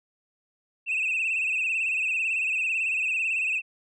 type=tone with vibrato; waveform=sine; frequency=2602 Hz; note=E7; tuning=23 cents flat; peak=-22 dBFS; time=0.86-3.62 s; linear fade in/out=50 ms; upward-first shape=sine; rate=18 Hz; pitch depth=80 cents each way; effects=tanh soft clip ceiling -21 dBFS